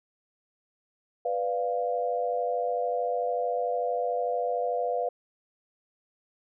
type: chord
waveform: sine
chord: B diminished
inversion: none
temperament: equal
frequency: 493.9 / 587.3 / 698.5 Hz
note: B4 / D5 / F5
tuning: 0 / 0 / 0 cents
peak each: -29 / -33 / -29 dBFS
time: 1.25-5.09 s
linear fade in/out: 5 ms
effects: none